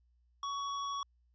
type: tone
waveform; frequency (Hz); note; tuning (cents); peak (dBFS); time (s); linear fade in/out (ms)
square; 1122; C#6; +21; -36; 0.43-1.03; 2
effects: added 60 Hz sine -67 dBFS peak until 1.34 s + resampled to 16000 Hz